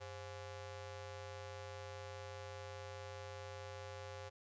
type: ring-modulated tone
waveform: sawtooth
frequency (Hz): 311.1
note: D#4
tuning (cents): 0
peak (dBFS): -40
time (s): 0-4.3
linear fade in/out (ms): 20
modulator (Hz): 218
effects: resampled to 16000 Hz